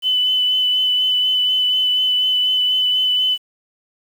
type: tone with vibrato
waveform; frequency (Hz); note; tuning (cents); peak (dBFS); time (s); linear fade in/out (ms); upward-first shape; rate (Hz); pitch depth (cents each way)
sine; 3007; F#7; +27; -14; 0.02-3.38; 50; sine; 4.1; 14
effects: 7-bit